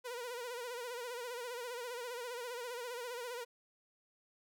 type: tone with vibrato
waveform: sawtooth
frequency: 485.4 Hz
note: B4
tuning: 30 cents flat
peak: -37 dBFS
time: 0.04-3.45 s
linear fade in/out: 20 ms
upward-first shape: sine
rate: 15 Hz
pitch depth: 76 cents each way
effects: none